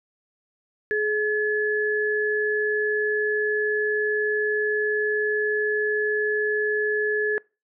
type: tone pair together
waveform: sine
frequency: 423.3 / 1710.4 Hz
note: G#4 / A6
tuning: +33 / -49 cents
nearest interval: 2 octaves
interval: 2418 cents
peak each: -23 dBFS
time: 0.91-7.38 s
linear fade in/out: 0 ms
effects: noise-tail reverb RT60 0.3 s tail -25 dB re dry